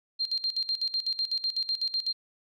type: tone with tremolo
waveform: sine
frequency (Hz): 4186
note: C8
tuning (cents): 0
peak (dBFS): -25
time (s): 0.19-2.13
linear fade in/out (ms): 20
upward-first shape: square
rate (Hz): 8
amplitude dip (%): 80
effects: none